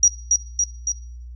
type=tone with echo; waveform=sine; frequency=5750 Hz; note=F8; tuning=50 cents sharp; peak=-9 dBFS; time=0.03-0.08 s; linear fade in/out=2 ms; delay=280 ms; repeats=3; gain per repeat=-3 dB; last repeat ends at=0.92 s; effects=noise-tail reverb RT60 0.7 s tail -22 dB re dry + added 60 Hz sine -34 dBFS peak until 1.35 s